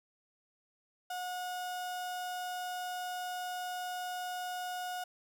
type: tone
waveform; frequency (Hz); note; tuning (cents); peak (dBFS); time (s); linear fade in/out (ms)
35% pulse; 725; F#5; -35; -35; 1.1-5.04; 5
effects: none